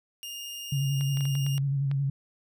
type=tone; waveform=sawtooth; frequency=2828 Hz; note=F7; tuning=21 cents sharp; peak=-33 dBFS; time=0.23-1.58 s; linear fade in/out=0 ms
type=tone with vibrato; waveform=sine; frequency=138.59 Hz; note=C#3; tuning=in tune; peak=-24 dBFS; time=0.72-2.1 s; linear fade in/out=5 ms; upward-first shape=square; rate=11 Hz; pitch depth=31 cents each way
type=clicks; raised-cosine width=0.3 ms; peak=-26 dBFS; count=8; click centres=1.01 / 1.172 / 1.208 / 1.254 / 1.353 / 1.465 / 1.58 / 1.914 s
effects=none